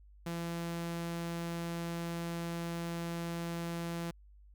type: tone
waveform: sawtooth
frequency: 169.3 Hz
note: E3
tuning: 46 cents sharp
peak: -32 dBFS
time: 0.26-4.11 s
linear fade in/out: 5 ms
effects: added 50 Hz sine -55 dBFS peak until 4.54 s